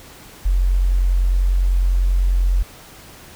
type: tone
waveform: sine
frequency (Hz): 45.07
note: F#1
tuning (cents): -45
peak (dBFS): -13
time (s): 0.45-2.63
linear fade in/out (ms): 10
effects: pink hiss -42 dBFS RMS until 3.35 s